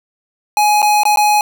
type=tone with dropouts; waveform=square; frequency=838 Hz; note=G#5; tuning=15 cents sharp; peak=-10 dBFS; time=0.57-1.41 s; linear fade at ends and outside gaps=1 ms; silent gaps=0.819-0.827 / 1.034-1.053 / 1.16-1.172 s; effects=none